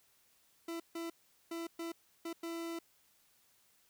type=tone bursts at uneven times; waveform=40% pulse; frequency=333.8 Hz; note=E4; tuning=22 cents sharp; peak=-38 dBFS; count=6; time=0.68-0.8 / 0.95-1.1 / 1.51-1.67 / 1.79-1.92 / 2.25-2.33 / 2.43-2.79 s; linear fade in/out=5 ms; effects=white hiss -70 dBFS RMS until 3.89 s

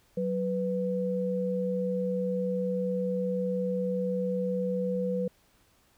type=tone pair together; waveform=sine; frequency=185.6 / 495.5 Hz; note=F#3 / B4; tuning=+6 / +6 cents; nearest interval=octave + perfect fourth; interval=1700 cents; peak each=-30 / -29 dBFS; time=0.17-5.28 s; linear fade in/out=5 ms; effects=pink hiss -65 dBFS RMS until 5.97 s

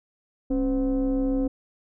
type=tone with frequency modulation; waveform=sine; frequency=271.4 Hz; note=C#4; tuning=36 cents flat; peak=-20 dBFS; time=0.5-1.48 s; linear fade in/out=10 ms; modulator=238 Hz; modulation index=0.76; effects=tanh soft clip ceiling -17 dBFS

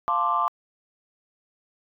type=chord; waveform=sine; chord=D minor seventh; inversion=first; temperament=equal; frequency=698.5 / 880 / 1046.5 / 1174.7 Hz; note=F5 / A5 / C6 / D6; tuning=0 / 0 / 0 / 0 cents; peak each=-29 / -28 / -25 / -23 dBFS; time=0.08-0.48 s; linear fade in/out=0 ms; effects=tanh soft clip ceiling -11 dBFS

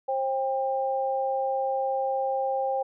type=tone pair together; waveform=sine; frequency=532.7 / 796 Hz; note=C5 / G5; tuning=+31 / +26 cents; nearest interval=perfect fifth; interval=695 cents; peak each=-27 dBFS; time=0.08-2.83 s; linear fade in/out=10 ms; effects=none

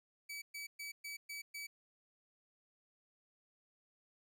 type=tone bursts; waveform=sawtooth; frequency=2288 Hz; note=D7; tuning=46 cents flat; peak=-40 dBFS; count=6; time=0.29-1.67 s; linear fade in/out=10 ms; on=130 ms; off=120 ms; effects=none

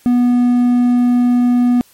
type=tone; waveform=triangle; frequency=244.5 Hz; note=B3; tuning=17 cents flat; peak=-7 dBFS; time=0.06-1.81 s; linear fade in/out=0 ms; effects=white hiss -49 dBFS RMS until 1.93 s + MP3 64 kbps

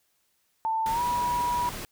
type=tone with pitch glide; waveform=sine; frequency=890 to 970.6 Hz; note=A5 to B5; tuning=+20 to -30 cents; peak=-24 dBFS; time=0.65-1.69 s; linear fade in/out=0 ms; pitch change=+150 cents; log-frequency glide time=0.9-1.01 s
type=noise; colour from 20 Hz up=pink; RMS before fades=-37 dBFS; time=0.86-1.85 s; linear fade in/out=0 ms
effects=white hiss -71 dBFS RMS until 1.91 s

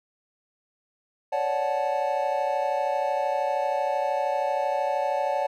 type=chord; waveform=triangle; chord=D major seventh; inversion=third; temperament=equal with one note detuned; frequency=554.4 / 587.3 / 740 / 869.9 Hz; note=C#5 / D5 / F#5 / A5; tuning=0 / 0 / 0 / -20 cents; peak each=-27 dBFS; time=1.32-5.47 s; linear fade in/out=10 ms; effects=none

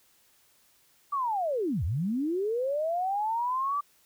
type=linear two-way sweep; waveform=sine; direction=down then up; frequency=1174.7 to 70.5 to 1174.7 Hz; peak=-26 dBFS; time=1.12-3.81 s; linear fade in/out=10 ms; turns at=1.84 s; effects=white hiss -64 dBFS RMS until 4.05 s

